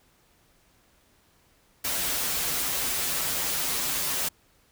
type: noise with comb filter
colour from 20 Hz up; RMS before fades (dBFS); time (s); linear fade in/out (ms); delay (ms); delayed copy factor
white; -28; 1.84-4.29; 10; 9.4; -0.85
effects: pink hiss -63 dBFS RMS until 4.71 s